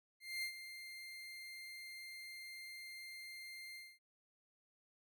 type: tone with ADSR envelope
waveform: 30% pulse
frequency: 2103 Hz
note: C7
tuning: 8 cents sharp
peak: -35 dBFS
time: 0.2-3.99 s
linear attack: 230 ms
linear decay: 88 ms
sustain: -11 dB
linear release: 230 ms
effects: none